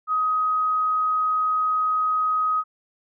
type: tone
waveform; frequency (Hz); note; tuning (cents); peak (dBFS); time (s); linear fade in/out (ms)
sine; 1259; D#6; +20; -19; 0.07-2.64; 50
effects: none